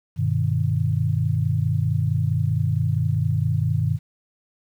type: chord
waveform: sine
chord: G augmented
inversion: none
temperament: just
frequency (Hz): 98 / 122.5 / 153.12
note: G2 / B2 / D#3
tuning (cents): 0 / -14 / -27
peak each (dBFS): -23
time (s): 0.16-3.99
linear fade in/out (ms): 50
effects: 9-bit